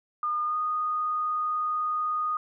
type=tone with pitch glide; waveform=sine; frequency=1215 to 1235.5 Hz; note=D#6 to D#6; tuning=-42 to -13 cents; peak=-25 dBFS; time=0.23-2.37 s; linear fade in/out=2 ms; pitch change=+29 cents; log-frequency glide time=0.45-0.57 s; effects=none